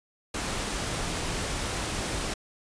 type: noise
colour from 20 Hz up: pink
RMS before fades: -31 dBFS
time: 0.34-2.34 s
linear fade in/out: 5 ms
effects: resampled to 22050 Hz